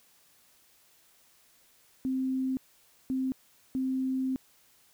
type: tone bursts at uneven times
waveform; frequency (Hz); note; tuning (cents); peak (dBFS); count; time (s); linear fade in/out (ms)
sine; 261.6; C4; 0; -27; 3; 2.05-2.57 / 3.1-3.32 / 3.75-4.36; 0
effects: white hiss -63 dBFS RMS until 4.93 s